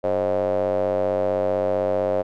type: tone with band-pass filter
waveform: square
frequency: 47.81 Hz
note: G1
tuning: 43 cents flat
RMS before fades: -22 dBFS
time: 0.03-2.23 s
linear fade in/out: 20 ms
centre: 570 Hz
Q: 7.4
effects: none